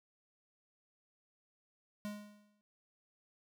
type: tone with exponential decay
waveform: square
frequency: 207.7 Hz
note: G#3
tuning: in tune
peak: -38 dBFS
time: 2.05-2.61 s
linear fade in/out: 0 ms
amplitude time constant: 120 ms
effects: none